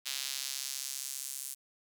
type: tone with high-pass filter sweep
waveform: square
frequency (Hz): 67.5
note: C#2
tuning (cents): -45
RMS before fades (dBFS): -39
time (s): 0.05-1.55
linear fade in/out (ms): 20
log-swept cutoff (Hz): 3700 to 8600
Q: 1.2
effects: none